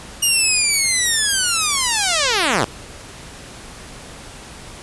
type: linear sweep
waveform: 5% pulse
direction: down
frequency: 2871 to 88.5 Hz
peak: -4 dBFS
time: 0.22-2.65 s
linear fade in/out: 10 ms
effects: pink hiss -37 dBFS RMS until 4.82 s + resampled to 24000 Hz